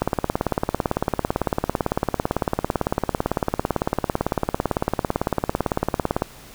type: click train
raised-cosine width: 1 ms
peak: -5 dBFS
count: 112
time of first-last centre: 0.02-6.221 s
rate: 17.9 Hz
effects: pink hiss -44 dBFS RMS until 6.54 s